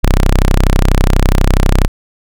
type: tone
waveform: sawtooth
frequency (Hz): 32.17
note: C1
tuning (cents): -28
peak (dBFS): -3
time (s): 0.03-1.88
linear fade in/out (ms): 10
effects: none